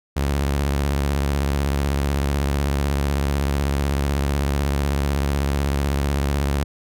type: tone with vibrato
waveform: sawtooth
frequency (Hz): 70.2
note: C#2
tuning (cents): +22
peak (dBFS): -15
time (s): 0.16-6.64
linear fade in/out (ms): 10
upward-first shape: triangle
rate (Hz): 16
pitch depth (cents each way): 130
effects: none